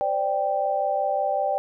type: chord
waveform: sine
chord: C suspended second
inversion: none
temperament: just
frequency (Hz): 523.3 / 588.7 / 784.9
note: C5 / D5 / G5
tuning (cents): 0 / +4 / +2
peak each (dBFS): -30 / -25 / -24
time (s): 0.01-1.58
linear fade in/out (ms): 0
effects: none